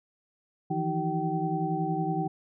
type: tone cluster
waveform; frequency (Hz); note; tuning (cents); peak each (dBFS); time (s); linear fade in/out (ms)
sine; 159.7 / 170.4 / 316 / 383.8 / 770; D#3 / F3 / D#4 / G4 / G5; +45 / -42 / +27 / -37 / -31; -32 / -33 / -33 / -35 / -31; 0.7-2.28; 10
effects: none